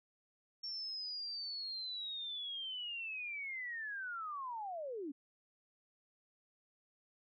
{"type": "linear sweep", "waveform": "sine", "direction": "down", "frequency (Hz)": [5480, 261.6], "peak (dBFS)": -40, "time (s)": [0.63, 5.12], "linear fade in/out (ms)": 10, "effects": []}